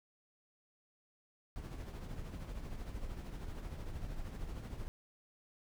brown noise with tremolo, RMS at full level -41 dBFS, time 1.56-4.88 s, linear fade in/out 0 ms, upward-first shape triangle, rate 13 Hz, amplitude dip 55%, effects none

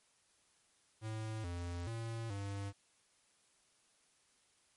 square tone with pitch steps, 109.7 / 87 / 114.4 / 99.8 Hz, A2 / F2 / A#2 / G2, -5 / -6 / -32 / +32 cents, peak -40 dBFS, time 1.01-2.73 s, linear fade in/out 50 ms, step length 430 ms, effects white hiss -72 dBFS RMS until 4.76 s + MP3 48 kbps

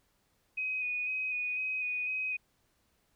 sine tone with vibrato, 2500 Hz, D#7, 8 cents sharp, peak -31 dBFS, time 0.57-2.37 s, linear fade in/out 10 ms, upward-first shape square, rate 2 Hz, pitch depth 17 cents each way, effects pink hiss -73 dBFS RMS until 3.15 s

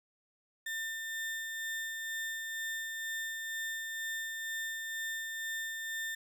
35% pulse tone with tremolo, 1800 Hz, A6, 39 cents sharp, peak -33 dBFS, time 0.66-6.15 s, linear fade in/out 5 ms, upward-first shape sine, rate 2.1 Hz, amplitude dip 30%, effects none

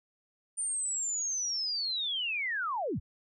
sine linear sweep, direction down, 9100 to 44.09 Hz, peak -30 dBFS, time 0.57-3 s, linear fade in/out 20 ms, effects none

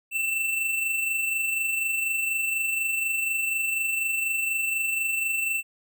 square tone with amplitude modulation, 2675 Hz, E7, 25 cents sharp, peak -23 dBFS, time 0.11-5.63 s, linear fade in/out 50 ms, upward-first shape sine, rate 24.1 Hz, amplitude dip 40%, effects none

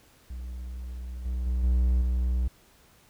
triangle tone with level steps, 61.8 Hz, B1, 2 cents sharp, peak -32 / -25 / -22 / -18 / -21 dBFS, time 0.3-2.48 s, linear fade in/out 5 ms, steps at 1.25 / 1.46 / 1.63 / 2.01 s, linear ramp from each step 10 ms, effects pink hiss -59 dBFS RMS until 3.09 s

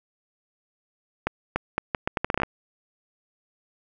accelerating click train, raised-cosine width 0.5 ms, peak -8 dBFS, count 13, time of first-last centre 1.27-2.433 s, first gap 290 ms, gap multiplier 0.76, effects none

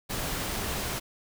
pink noise, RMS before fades -32 dBFS, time 0.09-1 s, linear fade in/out 20 ms, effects none

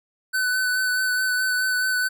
square tone with vibrato, 1506 Hz, F#6, 30 cents sharp, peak -21 dBFS, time 0.33-2.09 s, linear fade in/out 20 ms, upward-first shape sine, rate 4.7 Hz, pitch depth 19 cents each way, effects none

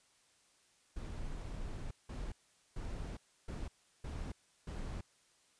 brown noise bursts at uneven times, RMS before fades -42 dBFS, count 6, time 0.96-1.91 / 2.09-2.32 / 2.76-3.17 / 3.48-3.68 / 4.04-4.32 / 4.67-5.01 s, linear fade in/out 5 ms, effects white hiss -70 dBFS RMS until 5.59 s + resampled to 22050 Hz

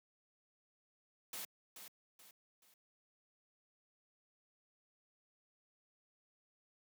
white noise with echo, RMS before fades -45 dBFS, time 1.33-1.45 s, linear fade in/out 2 ms, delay 430 ms, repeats 3, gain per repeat -8 dB, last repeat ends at 2.74 s, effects high-pass 150 Hz 12 dB/octave

